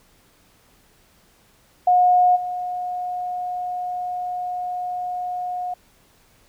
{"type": "tone with level steps", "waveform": "sine", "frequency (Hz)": 722, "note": "F#5", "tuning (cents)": -43, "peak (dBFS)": [-12, -24], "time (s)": [1.87, 5.74], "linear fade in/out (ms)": 5, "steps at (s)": 2.35, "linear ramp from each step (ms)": 20, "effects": ["pink hiss -57 dBFS RMS until 6.48 s"]}